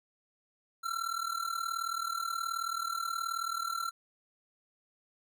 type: tone with amplitude modulation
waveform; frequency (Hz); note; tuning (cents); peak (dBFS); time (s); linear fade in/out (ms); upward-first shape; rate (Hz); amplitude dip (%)
square; 1354; E6; +46; -30; 0.83-3.91; 20; sine; 38.7; 80
effects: none